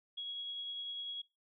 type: tone with tremolo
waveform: sine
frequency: 3322 Hz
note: G#7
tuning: in tune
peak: -38 dBFS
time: 0.17-1.22 s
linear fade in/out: 10 ms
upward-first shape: triangle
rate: 10 Hz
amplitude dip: 25%
effects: noise-tail reverb RT60 0.3 s tail -24 dB re dry